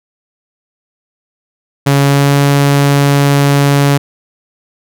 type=tone with pitch glide; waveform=sawtooth; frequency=140 to 141.46 Hz; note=C#3 to C#3; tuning=+18 to +35 cents; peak=-3 dBFS; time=1.86-3.98 s; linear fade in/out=10 ms; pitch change=+17 cents; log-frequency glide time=2.02-2.37 s; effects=none